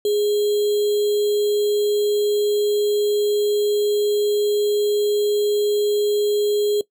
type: tone with sample-and-hold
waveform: sine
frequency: 415.3 Hz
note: G#4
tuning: in tune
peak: -16 dBFS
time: 0.05-6.81 s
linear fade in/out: 2 ms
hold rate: 3675 Hz
effects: noise-tail reverb RT60 0.1 s tail -20 dB re dry